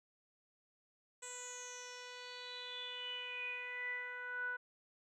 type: tone with low-pass filter sweep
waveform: 10% pulse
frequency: 494.7 Hz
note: B4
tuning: 3 cents sharp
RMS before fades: -45 dBFS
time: 1.22-4.57 s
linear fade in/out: 10 ms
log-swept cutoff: 7900 to 1400 Hz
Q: 9.9
effects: none